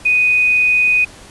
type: tone with quantisation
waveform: sine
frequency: 2489 Hz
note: D#7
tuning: in tune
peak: -10 dBFS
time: 0.05-1.05 s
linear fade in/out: 10 ms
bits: 6
effects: pink hiss -39 dBFS RMS until 1.3 s + resampled to 24000 Hz